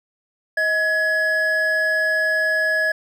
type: tone pair together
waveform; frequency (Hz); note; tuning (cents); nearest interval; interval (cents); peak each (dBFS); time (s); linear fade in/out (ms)
triangle; 633.2 / 1685; D#5 / G#6; +30 / +25; octave + perfect fourth; 1695; -22 / -16; 0.57-2.92; 5
effects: none